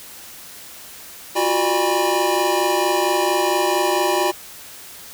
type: tone cluster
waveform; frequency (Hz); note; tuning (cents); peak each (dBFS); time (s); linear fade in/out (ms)
square; 348.9 / 373.3 / 598 / 810 / 974; F4 / F#4 / D5 / G#5 / B5; -2 / +15 / +31 / -43 / -24; -24; 1.35-4.32; 20
effects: white hiss -39 dBFS RMS until 5.13 s